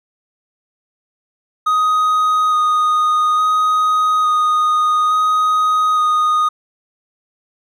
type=tone with vibrato; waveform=triangle; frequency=1244.5 Hz; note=D#6; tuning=in tune; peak=-10 dBFS; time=1.66-6.49 s; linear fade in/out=10 ms; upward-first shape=square; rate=0.58 Hz; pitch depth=10 cents each way; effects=none